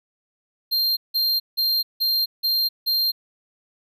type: tone bursts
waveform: square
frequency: 4186 Hz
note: C8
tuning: in tune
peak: -19 dBFS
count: 6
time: 0.71-3.12 s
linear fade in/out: 20 ms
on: 260 ms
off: 170 ms
effects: none